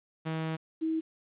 sawtooth / sine tone pair in turn, 160.1 / 320.8 Hz, D#3 / E4, +50 / -47 cents, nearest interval octave, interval 1203 cents, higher second, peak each -27 dBFS, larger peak neither, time 0.25-0.57 / 0.81-1.01 s, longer first, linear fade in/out 20 ms, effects resampled to 8000 Hz + 10-bit

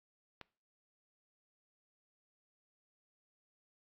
click, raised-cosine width 0.3 ms, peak -30 dBFS, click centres 0.413 s, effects noise-tail reverb RT60 0.4 s tail -23 dB re dry + AAC 32 kbps

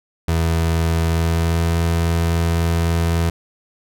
30% pulse tone with pitch glide, 82.41 to 83.66 Hz, E2 to E2, 0 to +26 cents, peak -13 dBFS, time 0.28-3.3 s, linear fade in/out 5 ms, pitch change +26 cents, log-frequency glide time 1.06-1.76 s, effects none

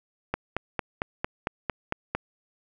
click train, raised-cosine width 0.5 ms, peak -11 dBFS, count 9, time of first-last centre 0.34-2.15 s, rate 4.42 Hz, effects none

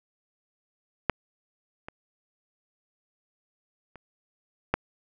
clicks, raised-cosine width 0.5 ms, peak -6 / -23 / -30 / -7 dBFS, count 4, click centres 1.097 / 1.885 / 3.957 / 4.74 s, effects none

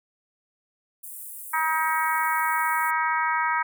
pink high-pass noise, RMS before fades -39 dBFS, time 1.03-2.91 s, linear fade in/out 10 ms, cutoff 8700 Hz, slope 48 dB/octave
harmonic tone, 317.6 Hz, D#4, 36 cents sharp, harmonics 3 / 4 / 5 / 6 / 7, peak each -25 / -27 / -29 / -31 / -32 dBFS, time 1.53-3.63 s, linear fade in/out 10 ms
effects none

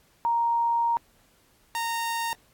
sine / sawtooth tone pair in turn, 934 / 923.3 Hz, A#5 / A#5, +3 / -17 cents, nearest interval unison, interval 20 cents, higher first, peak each -21 / -23 dBFS, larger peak first, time 0.25-0.97 / 1.75-2.33 s, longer first, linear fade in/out 0 ms, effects pink hiss -62 dBFS RMS until 2.53 s + AAC 64 kbps

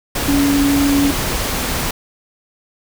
sine tone in noise, 282 Hz, C#4, 30 cents sharp, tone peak -12 dBFS, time 0.28-1.11 s, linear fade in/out 5 ms, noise pink, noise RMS -20 dBFS, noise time 0.15-1.91 s, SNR +5 dB, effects none

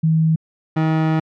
sine / 30% pulse tone pair in turn, 160 / 158.62 Hz, D#3 / D#3, +49 / +34 cents, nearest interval unison, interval 15 cents, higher first, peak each -12 dBFS, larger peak neither, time 0.03-0.36 / 0.76-1.2 s, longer second, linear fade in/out 10 ms, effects low-pass 2000 Hz 12 dB/octave + MP3 96 kbps

